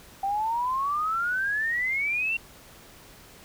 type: exponential sweep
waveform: sine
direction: up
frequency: 773 to 2753 Hz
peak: -24 dBFS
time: 0.23-2.37 s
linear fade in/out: 5 ms
effects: pink hiss -50 dBFS RMS until 3.44 s